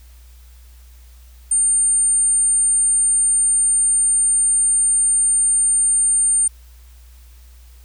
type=tone; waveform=sine; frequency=9000 Hz; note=C#9; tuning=25 cents sharp; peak=-13 dBFS; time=1.51-6.48 s; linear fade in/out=5 ms; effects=added 60 Hz sine -41 dBFS peak until 7.84 s + white hiss -54 dBFS RMS until 7.84 s